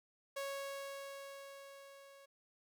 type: tone with level ramp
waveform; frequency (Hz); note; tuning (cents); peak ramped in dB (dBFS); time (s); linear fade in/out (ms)
sawtooth; 553; C#5; -4; -35 to -54; 0.36-2.26; 10
effects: none